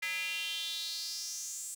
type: tone with high-pass filter sweep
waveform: square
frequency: 184.4 Hz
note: F#3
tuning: 6 cents flat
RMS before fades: -38 dBFS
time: 0.02-1.75 s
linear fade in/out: 10 ms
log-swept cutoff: 2100 to 8100 Hz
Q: 5
effects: none

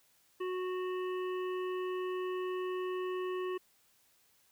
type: harmonic tone with a mistuned harmonic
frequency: 367.6 Hz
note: F#4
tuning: 11 cents flat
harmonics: 1 / 3 / 5 / 7 / 8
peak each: -34 / -43 / -50 / -53 / -54 dBFS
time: 0.4-3.58 s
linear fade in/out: 10 ms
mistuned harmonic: 7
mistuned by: +40 cents
effects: white hiss -69 dBFS RMS until 4.51 s

